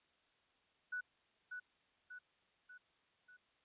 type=tone with echo; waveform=sine; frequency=1480 Hz; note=F#6; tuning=in tune; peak=-39 dBFS; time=0.92-1.01 s; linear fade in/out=10 ms; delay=590 ms; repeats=4; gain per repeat=-5 dB; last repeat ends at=3.37 s; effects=white hiss -75 dBFS RMS until 3.64 s + resampled to 8000 Hz